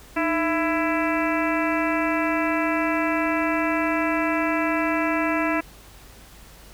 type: harmonic tone with a mistuned harmonic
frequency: 332.7 Hz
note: E4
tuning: 16 cents sharp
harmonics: 1 / 2 / 3 / 4 / 5 / 6 / 7 / 8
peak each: -24 / -27 / -29 / -30 / -31 / -32 / -32 / -33 dBFS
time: 0.16-5.61 s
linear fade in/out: 10 ms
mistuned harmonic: 1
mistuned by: -120 cents
effects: added 50 Hz sine -48 dBFS peak until 6.73 s + pink hiss -48 dBFS RMS until 6.73 s